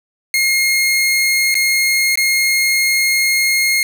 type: tone with dropouts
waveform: sawtooth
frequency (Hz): 2144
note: C7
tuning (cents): +42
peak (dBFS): -9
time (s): 0.34-3.83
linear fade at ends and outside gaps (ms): 1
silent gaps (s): 1.543-1.552 / 2.156-2.174
effects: none